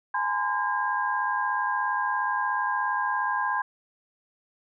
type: tone cluster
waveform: sine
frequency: 834 / 911 / 1024 / 1614 Hz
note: G#5 / A#5 / C6 / G#6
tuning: +7 / -40 / -38 / -50 cents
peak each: -31 / -34 / -27 / -29 dBFS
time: 0.14-3.62 s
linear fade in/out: 5 ms
effects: none